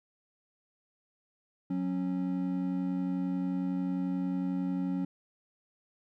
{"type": "tone pair together", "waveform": "triangle", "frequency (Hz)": [182.94, 274.1], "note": ["F#3", "C#4"], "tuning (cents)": [-19, -19], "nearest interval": "perfect fifth", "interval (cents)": 700, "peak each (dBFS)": [-30, -30], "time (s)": [1.7, 5.05], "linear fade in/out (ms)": 5, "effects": []}